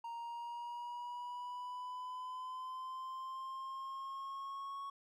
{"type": "linear sweep", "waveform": "triangle", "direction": "up", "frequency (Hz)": [930, 1109], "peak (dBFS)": -40, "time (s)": [0.04, 4.9], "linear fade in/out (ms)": 5, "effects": []}